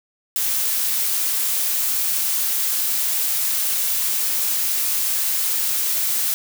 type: noise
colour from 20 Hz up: blue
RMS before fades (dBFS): -21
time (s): 0.36-6.34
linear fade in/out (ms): 0
effects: none